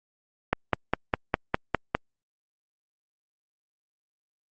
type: click train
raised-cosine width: 0.5 ms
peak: -6 dBFS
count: 8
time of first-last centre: 0.53-1.95 s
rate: 4.93 Hz
effects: Opus 48 kbps